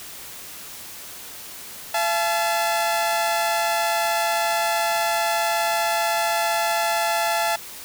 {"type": "tone pair together", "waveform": "sawtooth", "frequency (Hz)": [679, 863.6], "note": ["F5", "A5"], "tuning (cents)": [-49, -33], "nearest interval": "major third", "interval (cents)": 416, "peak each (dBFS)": -19, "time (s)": [1.94, 7.56], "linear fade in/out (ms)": 5, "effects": ["white hiss -38 dBFS RMS until 7.84 s"]}